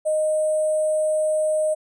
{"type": "tone with sample-and-hold", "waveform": "sine", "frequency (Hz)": 620, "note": "D#5", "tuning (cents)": -6, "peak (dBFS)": -18, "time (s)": [0.05, 1.75], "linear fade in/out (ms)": 20, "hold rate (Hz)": 8820, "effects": ["resampled to 22050 Hz"]}